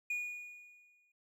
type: tone with exponential decay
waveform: triangle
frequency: 2449 Hz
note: D#7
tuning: 28 cents flat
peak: -31 dBFS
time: 0.1-1.12 s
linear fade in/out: 5 ms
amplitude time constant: 220 ms
effects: none